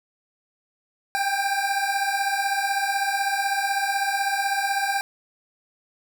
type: beating tone pair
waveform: 25% pulse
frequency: 784 / 800 Hz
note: G5 / G5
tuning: 0 / +35 cents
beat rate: 16 Hz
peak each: -22 / -21 dBFS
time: 1.15-5.01 s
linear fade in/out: 0 ms
effects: none